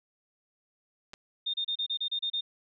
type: clicks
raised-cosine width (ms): 0.2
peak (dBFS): -27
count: 2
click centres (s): 1.134 / 1.139
type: tone bursts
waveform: sine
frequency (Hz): 3649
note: A#7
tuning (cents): -38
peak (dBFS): -28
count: 9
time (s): 1.46-2.41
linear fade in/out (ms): 10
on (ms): 78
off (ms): 31
effects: none